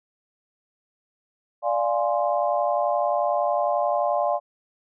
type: chord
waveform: sine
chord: D half-diminished seventh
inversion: none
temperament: equal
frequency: 587.3 / 698.5 / 830.6 / 1046.5 Hz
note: D5 / F5 / Ab5 / C6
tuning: 0 / 0 / 0 / 0 cents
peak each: -24 / -24 / -28 / -29 dBFS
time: 1.62-4.4 s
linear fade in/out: 50 ms
effects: none